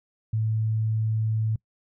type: tone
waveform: sine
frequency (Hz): 110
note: A2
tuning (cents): 0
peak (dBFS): -22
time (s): 0.33-1.56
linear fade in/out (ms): 5
effects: noise-tail reverb RT60 0.1 s tail -24 dB re dry